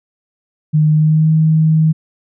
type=tone with pitch glide; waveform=sine; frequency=153.5 to 157.91 Hz; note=D#3 to D#3; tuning=-23 to +26 cents; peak=-8 dBFS; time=0.73-1.93 s; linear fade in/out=20 ms; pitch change=+49 cents; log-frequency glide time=0.92-1.3 s; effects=none